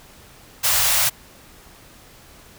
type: band-stop noise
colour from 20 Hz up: white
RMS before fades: -18 dBFS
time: 0.63-1.1 s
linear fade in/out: 20 ms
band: 150 to 560 Hz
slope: 48 dB/octave
effects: pink hiss -47 dBFS RMS until 2.58 s